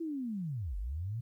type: linear two-way sweep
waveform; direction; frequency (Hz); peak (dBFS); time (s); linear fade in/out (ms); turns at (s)
sine; down then up; 339.4 to 43.65 to 121.7; -34; 0-1.21; 10; 0.77
effects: 12-bit